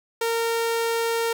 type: tone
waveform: sawtooth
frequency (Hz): 460.2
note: A#4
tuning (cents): -22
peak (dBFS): -18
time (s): 0.21-1.33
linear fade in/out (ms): 5
effects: none